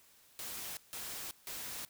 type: noise bursts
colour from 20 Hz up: white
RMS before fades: -43 dBFS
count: 3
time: 0.39-1.85 s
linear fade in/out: 0 ms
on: 380 ms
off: 160 ms
effects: white hiss -64 dBFS RMS until 1.89 s